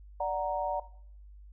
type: chord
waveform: sine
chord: D augmented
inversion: none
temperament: equal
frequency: 587.3 / 740 / 932.3 Hz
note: D5 / F#5 / A#5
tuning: 0 / 0 / 0 cents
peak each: -33 dBFS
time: 0.2-0.8 s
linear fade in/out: 5 ms
effects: noise-tail reverb RT60 0.6 s tail -17 dB re dry + added 50 Hz sine -48 dBFS peak until 1.52 s